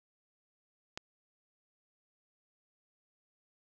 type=click; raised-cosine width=0.2 ms; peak=-21 dBFS; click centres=0.975 s; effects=none